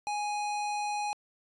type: tone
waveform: square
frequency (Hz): 830.6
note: G#5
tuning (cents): 0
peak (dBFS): -31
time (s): 0.07-1.13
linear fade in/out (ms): 0
effects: resampled to 22050 Hz